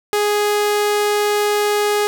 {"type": "tone", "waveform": "sawtooth", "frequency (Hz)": 415.3, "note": "G#4", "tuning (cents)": 0, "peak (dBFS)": -11, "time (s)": [0.13, 2.07], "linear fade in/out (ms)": 0, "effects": []}